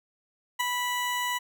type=tone with ADSR envelope; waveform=20% pulse; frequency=984 Hz; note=B5; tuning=7 cents flat; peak=-17 dBFS; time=0.59-1.39 s; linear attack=16 ms; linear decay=8 ms; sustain=-5 dB; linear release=19 ms; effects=none